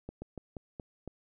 slowing click train, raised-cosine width 2 ms, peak -27 dBFS, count 6, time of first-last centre 0.09-1.077 s, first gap 130 ms, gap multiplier 1.21, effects none

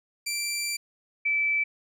15% pulse / sine tone pair in turn, 2349 / 2315 Hz, D7 / D7, 0 / -25 cents, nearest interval unison, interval 25 cents, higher first, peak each -21 / -22 dBFS, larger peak first, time 0.26-0.77 / 1.25-1.64 s, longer first, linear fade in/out 10 ms, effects none

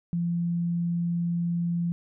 sine tone, 171.5 Hz, F3, 31 cents flat, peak -24 dBFS, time 0.13-1.92 s, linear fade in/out 0 ms, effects none

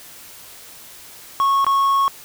triangle tone with dropouts, 1100 Hz, C#6, 14 cents flat, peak -12 dBFS, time 1.4-2.08 s, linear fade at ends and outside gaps 0 ms, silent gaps 1.645-1.666 s, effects white hiss -41 dBFS RMS until 2.24 s

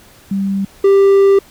sine / triangle tone pair in turn, 196 / 394 Hz, G3 / G4, 0 / +9 cents, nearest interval octave, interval 1209 cents, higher second, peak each -14 / -4 dBFS, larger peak second, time 0.31-0.65 / 0.84-1.39 s, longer second, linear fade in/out 5 ms, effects pink hiss -44 dBFS RMS until 1.5 s

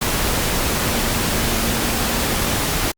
sine tone in noise, 230 Hz, A#3, 23 cents flat, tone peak -28 dBFS, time 0.85-2.57 s, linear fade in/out 10 ms, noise pink, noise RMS -20 dBFS, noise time 0.01-2.92 s, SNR -11 dB, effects Opus 48 kbps

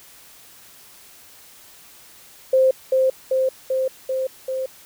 sine tone with echo, 523.3 Hz, C5, in tune, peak -12 dBFS, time 2.53-2.71 s, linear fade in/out 5 ms, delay 390 ms, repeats 5, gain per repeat -2 dB, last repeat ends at 4.66 s, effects white hiss -47 dBFS RMS until 4.85 s

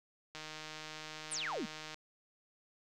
click train, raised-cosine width 0.2 ms, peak -28 dBFS, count 248, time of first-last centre 0.35-1.944 s, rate 155 Hz
sine exponential sweep, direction down, 10548 to 184.5 Hz, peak -36 dBFS, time 1.31-1.66 s, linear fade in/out 10 ms
effects none

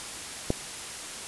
click, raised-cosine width 2 ms, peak -10 dBFS, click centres 0.504 s, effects white hiss -38 dBFS RMS until 1.27 s + resampled to 24000 Hz

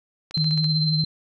click train, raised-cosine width 0.2 ms, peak -22 dBFS, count 6, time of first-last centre 0.31-0.643 s, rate 15 Hz
sine tone with tremolo, 4108 Hz, C8, 33 cents flat, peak -20 dBFS, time 0.34-1.05 s, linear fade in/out 5 ms, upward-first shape triangle, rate 17 Hz, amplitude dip 65%
sine tone with vibrato, 155.7 Hz, D#3, 2 cents sharp, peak -20 dBFS, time 0.37-1.04 s, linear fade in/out 2 ms, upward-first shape sine, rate 13 Hz, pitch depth 36 cents each way
effects none

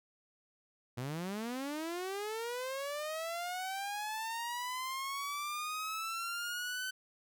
sawtooth linear sweep, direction up, 116.54 to 1526 Hz, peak -33 dBFS, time 0.97-6.91 s, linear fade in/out 10 ms, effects none

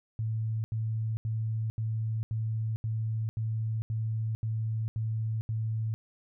sine tone bursts, 110.8 Hz, A2, 13 cents sharp, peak -28 dBFS, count 11, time 0.19-5.94 s, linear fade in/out 0 ms, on 450 ms, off 80 ms, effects none

